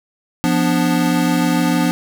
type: chord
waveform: square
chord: B diminished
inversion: second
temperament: equal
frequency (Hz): 174.61 / 246.9 / 293.7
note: F3 / B3 / D4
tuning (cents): 0 / 0 / 0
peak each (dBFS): -19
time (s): 0.44-1.91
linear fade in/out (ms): 0
effects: none